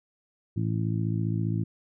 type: harmonic tone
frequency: 55 Hz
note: A1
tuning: in tune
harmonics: 2 / 3 / 4 / 5 / 6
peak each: -27 / -30 / -36 / -37 / -37 dBFS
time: 0.56-1.64 s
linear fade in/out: 10 ms
effects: none